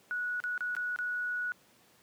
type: tone with dropouts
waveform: sine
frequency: 1466 Hz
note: F#6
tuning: 16 cents flat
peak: -31 dBFS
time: 0.11-1.52 s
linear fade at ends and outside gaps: 0 ms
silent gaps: 0.402-0.439 / 0.578-0.607 / 0.751-0.766 / 0.961-0.988 s
effects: pink hiss -63 dBFS RMS until 2.02 s + high-pass 150 Hz 12 dB/octave